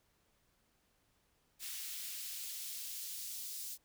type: noise with high-pass filter sweep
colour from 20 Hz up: white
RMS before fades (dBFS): -44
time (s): 1.59-3.78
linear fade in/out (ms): 50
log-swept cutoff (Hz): 2400 to 4900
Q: 0.89
effects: pink hiss -75 dBFS RMS until 3.84 s